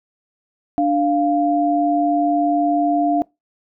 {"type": "tone pair together", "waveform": "sine", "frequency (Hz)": [293.9, 696.6], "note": ["D4", "F5"], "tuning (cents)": [1, -5], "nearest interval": "octave + minor third", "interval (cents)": 1494, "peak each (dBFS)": -17, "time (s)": [0.78, 3.22], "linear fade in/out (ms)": 0, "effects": ["noise-tail reverb RT60 0.2 s tail -23 dB re dry"]}